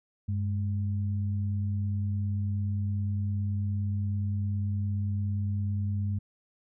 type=tone pair together; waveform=sine; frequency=98.09 / 207.7 Hz; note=G2 / G#3; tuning=+2 / 0 cents; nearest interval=octave + minor second; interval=1298 cents; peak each=-27 / -36 dBFS; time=0.28-6.19 s; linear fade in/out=10 ms; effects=none